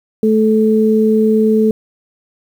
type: tone pair together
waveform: sine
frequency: 217.7 / 435.4 Hz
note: A3 / A4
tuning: -18 / -18 cents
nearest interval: octave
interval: 1200 cents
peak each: -11 / -12 dBFS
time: 0.23-1.71 s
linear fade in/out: 2 ms
effects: 7-bit